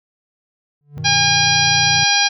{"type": "tone with exponential growth", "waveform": "triangle", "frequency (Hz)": 145.3, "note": "D3", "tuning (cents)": -18, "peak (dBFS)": -24, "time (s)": [0.81, 0.98], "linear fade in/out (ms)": 0, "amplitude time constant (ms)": 35}
{"type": "chord", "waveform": "triangle", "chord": "G augmented", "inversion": "none", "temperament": "equal", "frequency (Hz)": [98, 123.47, 155.56], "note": ["G2", "B2", "D#3"], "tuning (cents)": [0, 0, 0], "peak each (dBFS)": [-29, -27, -24], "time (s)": [0.97, 2.04], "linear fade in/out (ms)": 5}
{"type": "harmonic tone", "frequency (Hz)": 811, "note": "G#5", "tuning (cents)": -41, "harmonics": [1, 2, 3, 4, 5, 6, 7], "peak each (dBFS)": [-20, -20, -20, -20, -20, -20, -20], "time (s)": [1.04, 2.29], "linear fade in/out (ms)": 20}
{"effects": []}